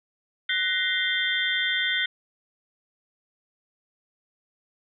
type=tone cluster; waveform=sine; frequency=1496 / 1887 / 2075 / 3188 / 3539 Hz; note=F#6 / A#6 / C7 / G7 / A7; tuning=+19 / +21 / -15 / +28 / +9 cents; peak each=-29 dBFS; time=0.49-2.06 s; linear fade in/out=5 ms; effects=none